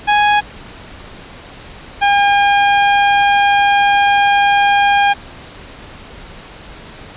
sawtooth tone pair in turn, 830.6 / 807.9 Hz, G#5 / G#5, 0 / -48 cents, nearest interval unison, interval 48 cents, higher first, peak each -5 / -5 dBFS, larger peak neither, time 0.07-0.41 / 2.01-5.14 s, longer second, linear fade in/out 20 ms, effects pink hiss -35 dBFS RMS until 7.16 s + resampled to 8000 Hz

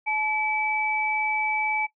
sine tone pair together, 861 / 2301 Hz, A5 / D7, -38 / -36 cents, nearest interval octave + perfect fourth, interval 1702 cents, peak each -27 / -25 dBFS, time 0.06-1.87 s, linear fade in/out 20 ms, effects noise-tail reverb RT60 0.1 s tail -17 dB re dry

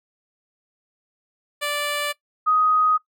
10% pulse / sine tone pair in turn, 585 / 1251.8 Hz, D5 / D#6, -7 / +10 cents, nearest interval octave + minor second, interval 1317 cents, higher second, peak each -15 dBFS, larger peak neither, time 1.61-2.13 / 2.46-2.98 s, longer neither, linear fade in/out 20 ms, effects noise-tail reverb RT60 0.1 s tail -19 dB re dry

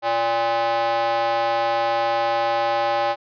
square tone with high-pass filter, 115.9 Hz, A#2, 10 cents flat, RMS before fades -21 dBFS, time 0.02-3.16 s, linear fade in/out 50 ms, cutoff 700 Hz, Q 6.2, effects resampled to 11025 Hz

